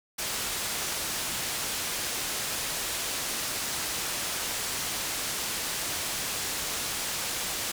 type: low-pass noise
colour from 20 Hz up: white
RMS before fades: -32 dBFS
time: 0.18-7.72 s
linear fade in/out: 10 ms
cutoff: 9800 Hz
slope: 12 dB/octave
effects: none